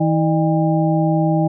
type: harmonic tone with a mistuned harmonic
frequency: 160.9 Hz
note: E3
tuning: 42 cents flat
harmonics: 1 / 2 / 4 / 5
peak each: -16 / -19 / -22 / -23 dBFS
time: 0-1.48 s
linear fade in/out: 10 ms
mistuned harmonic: 4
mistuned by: -100 cents
effects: none